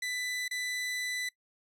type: tone with dropouts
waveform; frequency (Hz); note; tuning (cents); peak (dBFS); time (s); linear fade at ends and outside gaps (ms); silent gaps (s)
sawtooth; 1993; B6; +15; -29; 0.02-1.29; 5; 0.481-0.51
effects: noise-tail reverb RT60 0.1 s tail -20 dB re dry + low-pass 11000 Hz 12 dB/octave